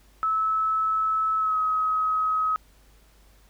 sine tone with pitch glide, 1301 to 1271.3 Hz, E6 to D#6, -23 to +37 cents, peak -21 dBFS, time 0.23-2.56 s, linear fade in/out 0 ms, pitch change -40 cents, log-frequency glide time 1.37-1.58 s, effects added 50 Hz sine -55 dBFS peak until 3.49 s + pink hiss -60 dBFS RMS until 3.49 s

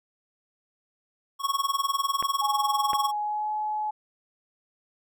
square tone with tremolo, 1105 Hz, C#6, 6 cents flat, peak -21 dBFS, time 1.39-3.12 s, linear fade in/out 50 ms, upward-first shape triangle, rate 20 Hz, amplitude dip 100%
clicks, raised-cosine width 0.5 ms, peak -17 dBFS, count 2, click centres 2.226 / 2.933 s
sine tone with pitch glide, 837 to 851.1 Hz, G#5 to G#5, +13 to +42 cents, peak -26 dBFS, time 2.41-3.91 s, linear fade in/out 10 ms, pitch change +29 cents, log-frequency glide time 3.2-3.5 s
effects none

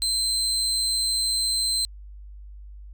30% pulse tone, 4107 Hz, C8, 33 cents flat, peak -19 dBFS, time 0.02-1.85 s, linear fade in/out 0 ms, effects added 50 Hz sine -39 dBFS peak until 2.93 s

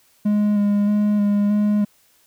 triangle tone with vibrato, 206.4 Hz, G#3, 10 cents flat, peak -13 dBFS, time 0.25-1.85 s, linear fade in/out 10 ms, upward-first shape square, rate 1.6 Hz, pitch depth 16 cents each way, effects white hiss -58 dBFS RMS until 2.26 s

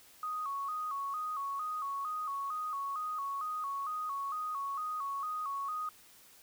sine tone with vibrato, 1174.7 Hz, D6, in tune, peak -34 dBFS, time 0.23-5.89 s, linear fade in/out 2 ms, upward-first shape square, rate 2.2 Hz, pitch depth 100 cents each way, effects white hiss -59 dBFS RMS until 6.42 s

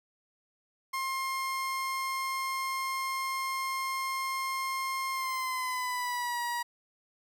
30% pulse tone with pitch glide, 1063 to 958 Hz, C6 to A#5, +27 to +47 cents, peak -28 dBFS, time 0.93-6.63 s, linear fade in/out 10 ms, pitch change -180 cents, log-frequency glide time 5.12-6.41 s, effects none

